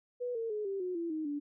sine tone with pitch steps, 491.1 / 455.6 / 422.6 / 392 / 363.7 / 337.4 / 313 / 290.3 Hz, B4 / A#4 / G#4 / G4 / F#4 / E4 / D#4 / D4, -10 / -40 / +30 / 0 / -30 / +40 / +10 / -20 cents, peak -33 dBFS, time 0.2-1.4 s, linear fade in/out 20 ms, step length 150 ms, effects none

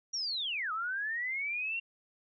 sine linear two-way sweep, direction down then up, 5770 to 1244.5 to 2767 Hz, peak -32 dBFS, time 0.13-1.8 s, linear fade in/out 10 ms, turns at 0.72 s, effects none

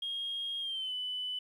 sine tone with pitch glide, 3253 to 3000 Hz, G#7 to F#7, -37 to +23 cents, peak -33 dBFS, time 0.02-1.39 s, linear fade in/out 5 ms, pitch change -140 cents, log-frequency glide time 0.6-0.93 s, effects tanh soft clip ceiling -29 dBFS + 11-bit

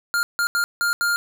square tone bursts at uneven times, 1405 Hz, F6, 10 cents sharp, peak -19 dBFS, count 5, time 0.14-0.23 / 0.39-0.47 / 0.55-0.64 / 0.81-0.93 / 1.01-1.16 s, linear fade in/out 0 ms, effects none

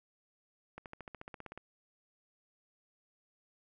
accelerating click train, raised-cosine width 0.5 ms, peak -30 dBFS, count 13, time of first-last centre 0.78-1.576 s, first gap 78 ms, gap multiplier 0.97, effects none

